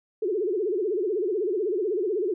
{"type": "tone with vibrato", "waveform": "sine", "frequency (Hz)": 393.1, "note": "G4", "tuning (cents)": 5, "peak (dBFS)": -23, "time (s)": [0.22, 2.34], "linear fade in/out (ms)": 5, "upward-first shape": "sine", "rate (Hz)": 16, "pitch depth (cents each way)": 220, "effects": []}